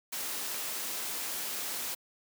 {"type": "noise", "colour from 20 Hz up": "white", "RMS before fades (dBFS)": -36, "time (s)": [0.12, 1.95], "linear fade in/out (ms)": 10, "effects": ["high-pass 200 Hz 12 dB/octave"]}